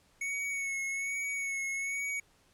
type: tone with vibrato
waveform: square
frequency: 2214 Hz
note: C#7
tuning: 3 cents flat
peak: -33 dBFS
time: 0.21-2.2 s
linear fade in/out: 5 ms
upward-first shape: sine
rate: 1.2 Hz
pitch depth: 31 cents each way
effects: pink hiss -66 dBFS RMS until 2.53 s + low-pass 11000 Hz 12 dB/octave